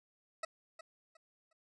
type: tone with echo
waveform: 20% pulse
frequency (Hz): 646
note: E5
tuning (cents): -35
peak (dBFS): -31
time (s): 0.43-0.45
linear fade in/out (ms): 5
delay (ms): 360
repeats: 3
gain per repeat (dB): -12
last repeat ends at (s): 1.53
effects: resampled to 22050 Hz